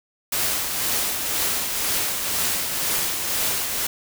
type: noise with tremolo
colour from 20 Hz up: white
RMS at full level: -22 dBFS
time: 0.32-3.87 s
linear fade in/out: 5 ms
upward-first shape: triangle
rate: 2 Hz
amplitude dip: 45%
effects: none